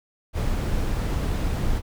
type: noise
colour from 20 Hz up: brown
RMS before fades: -24 dBFS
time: 0.33-1.82 s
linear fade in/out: 50 ms
effects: none